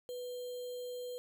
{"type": "tone with sample-and-hold", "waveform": "sine", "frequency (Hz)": 493.9, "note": "B4", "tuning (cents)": 0, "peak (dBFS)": -39, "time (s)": [0.09, 1.18], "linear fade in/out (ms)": 0, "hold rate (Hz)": 3675, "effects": []}